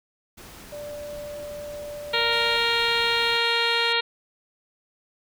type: noise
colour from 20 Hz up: pink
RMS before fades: -44 dBFS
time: 0.37-3.38 s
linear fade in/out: 10 ms
type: tone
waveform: sine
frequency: 587.3 Hz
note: D5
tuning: in tune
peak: -33 dBFS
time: 0.72-2.57 s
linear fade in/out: 10 ms
type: harmonic tone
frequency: 466.2 Hz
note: A#4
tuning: in tune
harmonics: 1 / 2 / 3 / 4 / 5 / 6 / 7 / 8 / 9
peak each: -29 / -29 / -29 / -29 / -29 / -29 / -29 / -29 / -29 dBFS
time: 2.13-4.01 s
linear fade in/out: 10 ms
type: tone with vibrato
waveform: 5% pulse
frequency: 850 Hz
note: G#5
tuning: 40 cents sharp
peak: -30 dBFS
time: 2.32-3.93 s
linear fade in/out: 5 ms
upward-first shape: triangle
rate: 4.5 Hz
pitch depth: 81 cents each way
effects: none